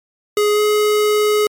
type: tone with pitch glide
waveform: square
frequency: 417.3 to 421.4 Hz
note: G#4 to G#4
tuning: +8 to +25 cents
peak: -13 dBFS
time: 0.37-1.47 s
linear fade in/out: 2 ms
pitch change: +17 cents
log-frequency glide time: 0.53-0.6 s
effects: MP3 96 kbps